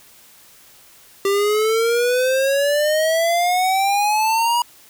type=exponential sweep; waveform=square; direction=up; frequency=392 to 967 Hz; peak=-16 dBFS; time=1.25-4.62 s; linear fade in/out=2 ms; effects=white hiss -48 dBFS RMS until 4.89 s